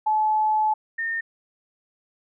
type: tone pair in turn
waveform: sine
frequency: 861 / 1824.4 Hz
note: A5 / A#6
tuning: -38 / -38 cents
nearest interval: octave + minor second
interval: 1300 cents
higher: second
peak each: -18 / -24 dBFS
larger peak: first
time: 0.06-0.74 / 0.98-1.21 s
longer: first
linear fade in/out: 10 ms
effects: none